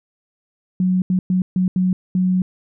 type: tone bursts at uneven times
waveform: sine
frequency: 184.1 Hz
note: F#3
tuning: 8 cents flat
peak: -14 dBFS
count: 6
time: 0.8-1.02 / 1.1-1.19 / 1.3-1.42 / 1.56-1.68 / 1.76-1.93 / 2.15-2.42 s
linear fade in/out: 2 ms
effects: none